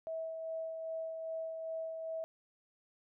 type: tone with tremolo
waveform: sine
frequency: 648 Hz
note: E5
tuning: 30 cents flat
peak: -36 dBFS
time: 0.07-2.24 s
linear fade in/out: 0 ms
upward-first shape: sine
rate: 2.5 Hz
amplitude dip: 35%
effects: none